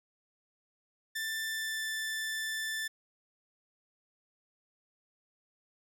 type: tone with pitch glide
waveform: sawtooth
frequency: 1774 to 1763.8 Hz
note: A6 to A6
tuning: +14 to +4 cents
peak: -30 dBFS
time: 1.15-2.88 s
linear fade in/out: 10 ms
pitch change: -10 cents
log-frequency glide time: 1.45-1.85 s
effects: none